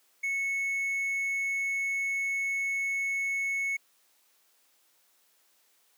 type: tone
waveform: triangle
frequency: 2203 Hz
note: C#7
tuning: 11 cents flat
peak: -26 dBFS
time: 0.23-3.77 s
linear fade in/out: 10 ms
effects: white hiss -67 dBFS RMS until 5.97 s + high-pass 300 Hz 12 dB/octave